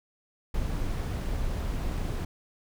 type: noise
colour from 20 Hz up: brown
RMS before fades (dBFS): -30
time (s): 0.54-2.25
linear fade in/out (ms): 5
effects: none